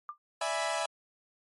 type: tone with exponential decay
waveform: sine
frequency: 1193 Hz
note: D6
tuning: 27 cents sharp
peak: -32 dBFS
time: 0.09-0.18 s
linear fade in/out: 1 ms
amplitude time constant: 18 ms
type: chord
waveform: sawtooth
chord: E dominant seventh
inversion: third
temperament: equal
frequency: 587.3 / 659.3 / 830.6 / 987.8 Hz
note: D5 / E5 / G#5 / B5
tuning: 0 / 0 / 0 / 0 cents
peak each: -34 / -29 / -32 / -33 dBFS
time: 0.41-0.86 s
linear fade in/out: 5 ms
effects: MP3 48 kbps